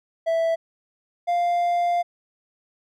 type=tone pair in turn; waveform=triangle; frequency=659 / 698.2 Hz; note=E5 / F5; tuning=-1 / -1 cents; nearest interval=minor second; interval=100 cents; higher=second; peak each=-17 dBFS; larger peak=neither; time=0.26-0.56 / 1.27-2.03 s; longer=second; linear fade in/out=20 ms; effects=none